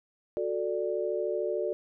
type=chord; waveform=sine; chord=D major; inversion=first; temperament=just; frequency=367.1 / 440.5 / 587.3 Hz; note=F#4 / A4 / D5; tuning=-14 / +2 / 0 cents; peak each=-32 dBFS; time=0.37-1.73 s; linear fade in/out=0 ms; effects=none